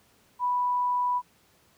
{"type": "tone", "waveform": "sine", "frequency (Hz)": 986, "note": "B5", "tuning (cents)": -3, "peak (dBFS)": -23, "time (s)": [0.39, 1.22], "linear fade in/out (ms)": 50, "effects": ["pink hiss -62 dBFS RMS until 1.77 s", "high-pass 80 Hz 12 dB/octave"]}